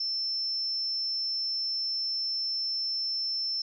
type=tone; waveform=sine; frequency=5330 Hz; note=E8; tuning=18 cents sharp; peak=-28 dBFS; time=0-3.62 s; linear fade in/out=5 ms; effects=none

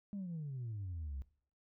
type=exponential sweep; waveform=sine; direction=down; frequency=207.7 to 64 Hz; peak=-38 dBFS; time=0.13-1.22 s; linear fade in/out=0 ms; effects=noise-tail reverb RT60 0.5 s tail -19 dB re dry + tanh soft clip ceiling -37 dBFS

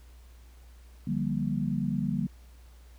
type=chord; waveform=sine; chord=G minor seventh; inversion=second; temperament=just; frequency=147 / 176.4 / 196 / 235.2 Hz; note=D3 / F3 / G3 / Bb3; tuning=+2 / +18 / 0 / +16 cents; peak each=-32 / -34 / -31 / -32 dBFS; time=1.07-2.27 s; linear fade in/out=5 ms; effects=added 60 Hz sine -49 dBFS peak until 2.98 s + pink hiss -62 dBFS RMS until 2.98 s

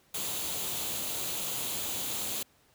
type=noise with comb filter; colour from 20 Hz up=white; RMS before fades=-34 dBFS; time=0.14-2.43 s; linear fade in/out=5 ms; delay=0.28 ms; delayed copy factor=+0.5; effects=pink hiss -65 dBFS RMS until 2.74 s + high-pass 60 Hz 12 dB/octave

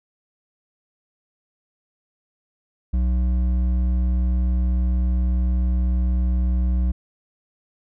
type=tone with hard clipping; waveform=triangle; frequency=61.74 Hz; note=B1; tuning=in tune; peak=-19 dBFS; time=2.93-6.92 s; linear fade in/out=10 ms; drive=11 dB; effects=none

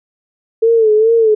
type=tone with vibrato; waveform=sine; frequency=443.2 Hz; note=A4; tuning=13 cents sharp; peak=-7 dBFS; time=0.62-1.35 s; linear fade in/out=10 ms; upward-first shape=sine; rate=2.4 Hz; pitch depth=73 cents each way; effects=none

